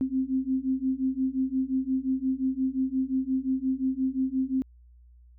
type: beating tone pair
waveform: sine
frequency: 259.5 / 265.2 Hz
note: C4 / C4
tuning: -14 / +23 cents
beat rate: 5.7 Hz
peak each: -28 / -27 dBFS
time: 0.01-4.62 s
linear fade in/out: 0 ms
effects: added 60 Hz sine -51 dBFS peak until 5.38 s